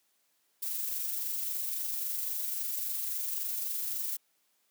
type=noise with amplitude modulation; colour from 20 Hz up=violet; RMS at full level=-33 dBFS; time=0.62-4.17 s; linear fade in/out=10 ms; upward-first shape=sine; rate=23.7 Hz; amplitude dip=30%; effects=white hiss -73 dBFS RMS until 4.7 s + high-pass 200 Hz 12 dB/octave